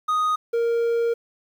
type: tone pair in turn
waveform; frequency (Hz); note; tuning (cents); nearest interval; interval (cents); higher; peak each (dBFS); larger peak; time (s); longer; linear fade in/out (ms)
triangle; 1244.5 / 466.2; D#6 / A#4; 0 / 0; octave + perfect fourth; 1700; first; -17; neither; 0.08-0.36 / 0.53-1.14; second; 10
effects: 9-bit